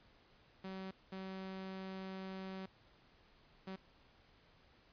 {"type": "tone bursts at uneven times", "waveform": "sawtooth", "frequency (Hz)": 190, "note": "F#3", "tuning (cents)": 46, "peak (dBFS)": -40, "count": 3, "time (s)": [[0.64, 0.91], [1.12, 2.66], [3.67, 3.76]], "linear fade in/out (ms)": 5, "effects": ["pink hiss -67 dBFS RMS until 4.92 s", "resampled to 11025 Hz"]}